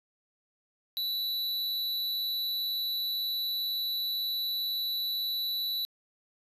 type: tone with amplitude modulation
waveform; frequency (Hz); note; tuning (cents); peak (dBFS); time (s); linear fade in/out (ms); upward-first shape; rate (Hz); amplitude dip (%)
square; 3951; B7; 0; -28; 0.97-5.85; 0; sine; 239; 45
effects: resampled to 32000 Hz + 11-bit